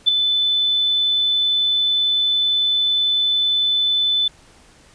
sine tone with ADSR envelope, 3509 Hz, A7, 5 cents flat, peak -7 dBFS, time 0.06-4.28 s, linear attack 25 ms, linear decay 4 ms, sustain -8 dB, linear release 4 ms, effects pink hiss -50 dBFS RMS until 4.94 s + resampled to 22050 Hz

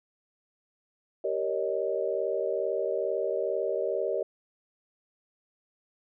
sine chord, Eb dominant seventh, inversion first, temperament just, 388.9 / 466.7 / 560 / 622.3 Hz, G4 / Bb4 / Db5 / Eb5, -14 / +2 / +18 / 0 cents, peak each -32 dBFS, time 1.24-4.23 s, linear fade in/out 5 ms, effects none

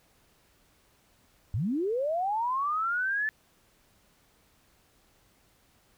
sine linear sweep, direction up, 86 to 1760 Hz, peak -26 dBFS, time 1.54-3.29 s, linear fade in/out 0 ms, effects pink hiss -65 dBFS RMS until 5.97 s

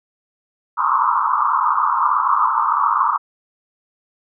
white band-pass noise, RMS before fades -17 dBFS, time 0.77-3.18 s, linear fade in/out 20 ms, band 910 to 1300 Hz, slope 96 dB/octave, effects none

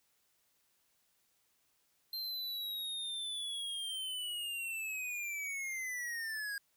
square linear sweep, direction down, 4167 to 1620 Hz, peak -38 dBFS, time 2.13-6.58 s, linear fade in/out 2 ms, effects white hiss -75 dBFS RMS until 6.76 s

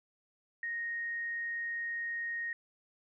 sine tone, 1864.7 Hz, A#6, in tune, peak -34 dBFS, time 0.63-2.53 s, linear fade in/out 2 ms, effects none

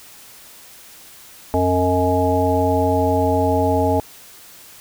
harmonic tone with a mistuned harmonic, 90.4 Hz, F#2, 40 cents flat, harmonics 1 / 3 / 5 / 7 / 9, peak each -21 / -21 / -21 / -21 / -21 dBFS, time 1.54-4 s, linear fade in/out 0 ms, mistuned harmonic 9, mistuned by +51 cents, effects white hiss -43 dBFS RMS until 4.8 s

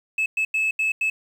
sine tone bursts at uneven times, 2600 Hz, E7, 24 cents flat, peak -17 dBFS, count 5, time 0.18-0.26 / 0.37-0.45 / 0.54-0.71 / 0.79-0.92 / 1.01-1.1 s, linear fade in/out 5 ms, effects tanh soft clip ceiling -18 dBFS + 8-bit

